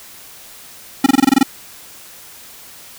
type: tone bursts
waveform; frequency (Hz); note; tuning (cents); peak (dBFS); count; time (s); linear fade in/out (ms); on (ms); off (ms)
square; 270; C#4; -45; -7; 9; 1.04-1.431; 5; 23; 23
effects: white hiss -39 dBFS RMS until 2.98 s